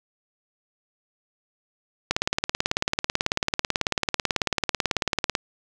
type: click train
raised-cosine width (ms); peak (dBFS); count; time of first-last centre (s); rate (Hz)
0.2; -4; 60; 2.11-5.352; 18.2
effects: none